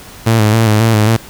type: tone with vibrato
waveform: sawtooth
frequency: 110 Hz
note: A2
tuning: in tune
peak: -4 dBFS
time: 0.26-1.17 s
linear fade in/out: 10 ms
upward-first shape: square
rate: 3.7 Hz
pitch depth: 51 cents each way
effects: pink hiss -35 dBFS RMS until 1.29 s